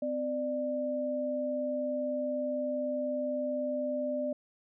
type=tone pair together; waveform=sine; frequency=256.5 / 594 Hz; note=C4 / D5; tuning=-34 / +20 cents; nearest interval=octave + minor third; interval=1454 cents; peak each=-35 / -31 dBFS; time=0.02-4.33 s; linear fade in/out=5 ms; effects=none